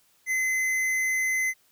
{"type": "tone with tanh clipping", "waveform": "sine", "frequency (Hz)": 2046, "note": "C7", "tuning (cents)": -39, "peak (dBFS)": -25, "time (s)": [0.26, 1.54], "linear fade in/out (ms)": 50, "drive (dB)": 15, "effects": ["white hiss -64 dBFS RMS until 1.71 s"]}